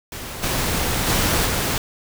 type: noise with level steps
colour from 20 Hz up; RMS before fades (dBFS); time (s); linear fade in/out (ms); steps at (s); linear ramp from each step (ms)
pink; -32 / -22 / -19 / -22; 0.12-1.78; 2; 0.42 / 1.06 / 1.45; 20
effects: none